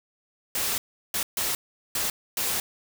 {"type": "noise bursts at uneven times", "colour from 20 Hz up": "white", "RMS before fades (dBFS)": -27, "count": 5, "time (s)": [[0.55, 0.78], [1.14, 1.23], [1.37, 1.55], [1.95, 2.1], [2.37, 2.6]], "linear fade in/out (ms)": 2, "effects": []}